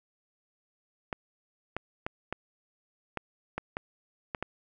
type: clicks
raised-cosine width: 0.5 ms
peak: -17 dBFS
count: 9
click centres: 1.128 / 1.766 / 2.065 / 2.326 / 3.173 / 3.58 / 3.769 / 4.348 / 4.426 s
effects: none